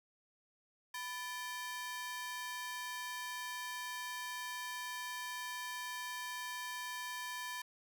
sawtooth ring-modulated tone, 1371 Hz, F6, 32 cents flat, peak -34 dBFS, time 0.94-7.62 s, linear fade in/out 5 ms, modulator 377 Hz, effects none

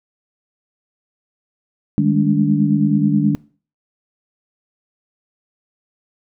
sine tone cluster, 153 / 201.2 / 210.5 / 287.5 Hz, D#3 / G3 / G#3 / D4, -29 / +45 / +24 / -37 cents, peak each -18 dBFS, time 1.98-3.35 s, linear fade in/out 0 ms, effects noise-tail reverb RT60 0.4 s tail -22 dB re dry

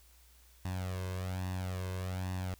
sawtooth tone with flanger, 92.4 Hz, F#2, 2 cents flat, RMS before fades -37 dBFS, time 0.65-2.54 s, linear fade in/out 0 ms, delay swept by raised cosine 1.1 to 1.94 ms, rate 1.2 Hz, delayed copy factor +0.7, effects added 60 Hz sine -60 dBFS peak until 2.59 s + white hiss -64 dBFS RMS until 2.59 s

